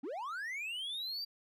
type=linear sweep; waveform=triangle; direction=up; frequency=233.1 to 4745 Hz; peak=-36 dBFS; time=0.03-1.25 s; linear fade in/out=10 ms; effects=none